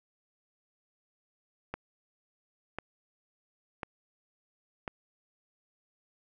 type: click train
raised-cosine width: 0.5 ms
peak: -20 dBFS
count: 4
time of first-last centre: 1.74-4.878 s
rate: 0.956 Hz
effects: none